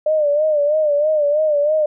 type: tone with vibrato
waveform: sine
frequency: 600 Hz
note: D5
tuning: 37 cents sharp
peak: -13 dBFS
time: 0.06-1.86 s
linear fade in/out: 5 ms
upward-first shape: sine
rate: 3.1 Hz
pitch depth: 75 cents each way
effects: none